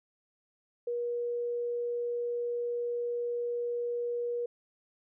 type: tone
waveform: sine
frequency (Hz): 478.8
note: A#4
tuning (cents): +46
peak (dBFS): -30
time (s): 0.87-4.46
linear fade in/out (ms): 5
effects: none